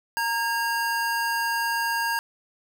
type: tone pair together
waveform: square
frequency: 924.7 / 1625 Hz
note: A#5 / G#6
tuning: -14 / -38 cents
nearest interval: minor seventh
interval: 976 cents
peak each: -27 dBFS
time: 0.17-2.19 s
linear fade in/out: 0 ms
effects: none